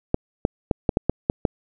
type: clicks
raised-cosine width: 2 ms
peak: -4 dBFS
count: 8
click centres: 0.144 / 0.451 / 0.712 / 0.892 / 0.971 / 1.096 / 1.299 / 1.452 s
effects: none